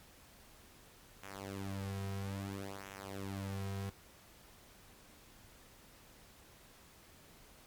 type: tone with flanger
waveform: sawtooth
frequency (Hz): 98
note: G2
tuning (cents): 0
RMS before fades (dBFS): -42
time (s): 1.23-3.9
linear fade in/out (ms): 5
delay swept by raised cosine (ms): 0.21 to 3.51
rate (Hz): 0.6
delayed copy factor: -0.95
effects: pink hiss -60 dBFS RMS until 7.66 s + MP3 96 kbps